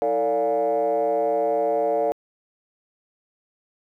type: tone with frequency modulation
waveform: sine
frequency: 576 Hz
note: D5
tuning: 34 cents flat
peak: -18 dBFS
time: 0.02-2.12 s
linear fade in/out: 0 ms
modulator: 128 Hz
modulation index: 1.3
effects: tanh soft clip ceiling -14 dBFS + 10-bit